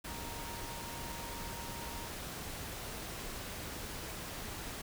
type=tone in noise; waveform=sine; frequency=932.3 Hz; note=A#5; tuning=in tune; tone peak=-48 dBFS; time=0.07-2.08 s; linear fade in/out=10 ms; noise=pink; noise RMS=-43 dBFS; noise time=0.04-4.82 s; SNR=-8 dB; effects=none